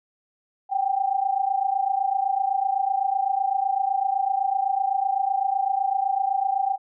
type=tone pair together; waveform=sine; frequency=764.1 / 792 Hz; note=G5 / G5; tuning=-44 / +18 cents; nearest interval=minor second; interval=62 cents; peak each=-24 / -23 dBFS; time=0.69-6.78 s; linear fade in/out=50 ms; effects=none